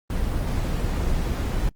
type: noise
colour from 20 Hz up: brown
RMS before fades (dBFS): -24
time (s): 0.1-1.69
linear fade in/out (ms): 2
effects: noise-tail reverb RT60 0.1 s tail -25 dB re dry + Opus 24 kbps